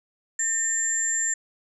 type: tone pair together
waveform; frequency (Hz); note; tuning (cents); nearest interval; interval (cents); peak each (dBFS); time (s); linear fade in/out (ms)
sine; 1807 / 7316; A6 / A#8; +46 / -33; 2 octaves; 2421; -29 / -23; 0.39-1.34; 5
effects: none